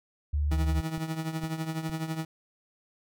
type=tone; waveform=sine; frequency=73.42 Hz; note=D2; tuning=in tune; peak=-24 dBFS; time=0.33-0.81 s; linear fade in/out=10 ms
type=tone with tremolo; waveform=30% pulse; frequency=160 Hz; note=D#3; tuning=49 cents sharp; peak=-25 dBFS; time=0.51-2.25 s; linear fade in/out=5 ms; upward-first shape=triangle; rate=12 Hz; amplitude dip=75%
type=click train; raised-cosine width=5 ms; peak=-29 dBFS; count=4; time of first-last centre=0.52-1.896 s; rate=2.18 Hz
effects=none